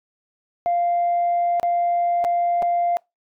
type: tone with dropouts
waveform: sine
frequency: 696 Hz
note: F5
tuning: 6 cents flat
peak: -16 dBFS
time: 0.66-2.97 s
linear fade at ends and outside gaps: 0 ms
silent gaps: 1.598-1.63 / 2.242-2.248 / 2.622-2.627 s
effects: noise-tail reverb RT60 0.2 s tail -26 dB re dry + tanh soft clip ceiling -14 dBFS